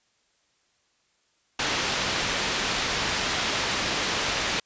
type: low-pass noise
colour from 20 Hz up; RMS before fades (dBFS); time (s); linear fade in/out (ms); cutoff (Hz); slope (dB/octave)
white; -27; 1.59-4.6; 5; 4200; 12
effects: white hiss -68 dBFS RMS until 4.65 s + resampled to 16000 Hz